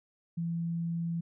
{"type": "tone", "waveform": "sine", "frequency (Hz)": 168.1, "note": "E3", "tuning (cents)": 34, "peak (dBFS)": -30, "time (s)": [0.37, 1.21], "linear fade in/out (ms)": 10, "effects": []}